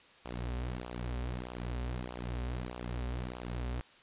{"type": "tone with flanger", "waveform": "sawtooth", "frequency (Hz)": 61.1, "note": "B1", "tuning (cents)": -18, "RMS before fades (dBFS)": -38, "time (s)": [0.25, 3.81], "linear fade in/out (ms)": 0, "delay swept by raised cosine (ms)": [0.47, 6.27], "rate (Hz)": 1.6, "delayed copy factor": -0.75, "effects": ["white hiss -59 dBFS RMS until 4.02 s", "resampled to 8000 Hz"]}